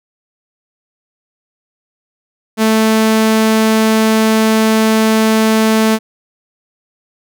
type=tone; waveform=sawtooth; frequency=220 Hz; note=A3; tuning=in tune; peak=-5 dBFS; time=2.57-5.99 s; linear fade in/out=50 ms; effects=none